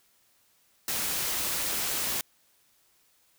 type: noise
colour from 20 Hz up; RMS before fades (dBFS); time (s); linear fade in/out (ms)
white; -30; 0.88-2.21; 2
effects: white hiss -66 dBFS RMS until 3.38 s